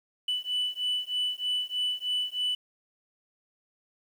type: beating tone pair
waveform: sine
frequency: 2979 / 2982.2 Hz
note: F#7 / F#7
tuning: +11 / +13 cents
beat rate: 3.2 Hz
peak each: -29 dBFS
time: 0.28-2.55 s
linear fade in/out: 5 ms
effects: tanh soft clip ceiling -23 dBFS + 9-bit